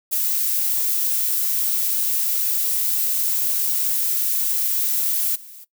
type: noise with level steps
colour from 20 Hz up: violet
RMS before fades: -21 / -41 dBFS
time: 0.11-5.65 s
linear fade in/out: 20 ms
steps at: 5.35 s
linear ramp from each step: 10 ms
effects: noise-tail reverb RT60 0.1 s tail -18 dB re dry